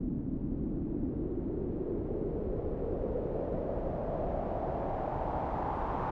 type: noise with low-pass filter sweep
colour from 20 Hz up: pink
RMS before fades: -34 dBFS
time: 0-6.11 s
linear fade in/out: 10 ms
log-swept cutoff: 250 to 960 Hz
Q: 3.4
effects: none